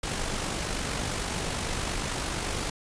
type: noise with amplitude modulation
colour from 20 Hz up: pink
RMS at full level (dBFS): -29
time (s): 0.03-2.7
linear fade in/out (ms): 5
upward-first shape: sine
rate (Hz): 48.9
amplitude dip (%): 40
effects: resampled to 22050 Hz

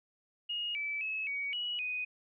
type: tone with pitch steps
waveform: sine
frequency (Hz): 2867 / 2310 / 2584 / 2253 / 2923 / 2493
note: F7 / D7 / E7 / C#7 / F#7 / D#7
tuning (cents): +45 / -29 / -35 / +28 / -22 / +3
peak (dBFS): -33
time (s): 0.49-2.05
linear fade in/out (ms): 10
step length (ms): 260
effects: none

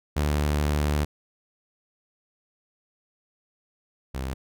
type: tone pair in turn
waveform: sawtooth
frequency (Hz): 74 / 65.79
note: D2 / C2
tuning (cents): +14 / +10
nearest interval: major second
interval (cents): 204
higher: first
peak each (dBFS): -18 / -25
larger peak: first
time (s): 0.16-1.05 / 4.14-4.34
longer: first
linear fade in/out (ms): 10
effects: none

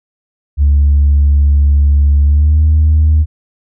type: tone with pitch glide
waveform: sine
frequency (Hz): 71.6 to 77.18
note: D2 to D#2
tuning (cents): -43 to -13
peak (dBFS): -4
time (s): 0.57-3.26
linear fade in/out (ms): 50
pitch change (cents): +130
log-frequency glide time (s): 2.23-2.61
effects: tanh soft clip ceiling -3 dBFS

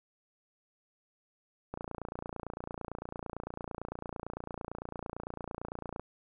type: click train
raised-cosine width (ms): 1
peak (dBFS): -24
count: 124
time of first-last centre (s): 1.74-5.996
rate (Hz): 28.9
effects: none

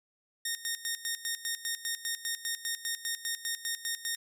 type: tone with tremolo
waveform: 10% pulse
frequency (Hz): 1845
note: A#6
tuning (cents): -18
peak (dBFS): -22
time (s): 0.45-4.16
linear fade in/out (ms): 5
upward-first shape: square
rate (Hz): 5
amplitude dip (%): 80
effects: none

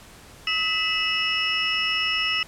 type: tone cluster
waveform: sine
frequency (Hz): 1281 / 1988 / 2620 / 2903 / 5310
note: E6 / B6 / E7 / F#7 / E8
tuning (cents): -50 / +11 / -11 / -34 / +12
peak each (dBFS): -32 / -30 / -26 / -25 / -31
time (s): 0.47-2.43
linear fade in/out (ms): 2
effects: pink hiss -47 dBFS RMS until 2.47 s + low-pass 12000 Hz 12 dB/octave

